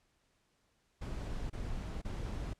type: noise bursts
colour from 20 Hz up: brown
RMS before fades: -39 dBFS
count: 3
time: 1.01-2.536 s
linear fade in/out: 10 ms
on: 490 ms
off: 28 ms
effects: pink hiss -75 dBFS RMS until 2.59 s + low-pass 9000 Hz 12 dB/octave